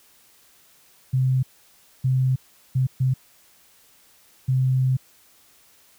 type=tone bursts at uneven times; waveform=sine; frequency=130 Hz; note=C3; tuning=11 cents flat; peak=-17 dBFS; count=5; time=1.13-1.43 / 2.04-2.36 / 2.75-2.87 / 3-3.14 / 4.48-4.97 s; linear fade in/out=10 ms; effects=white hiss -56 dBFS RMS until 5.98 s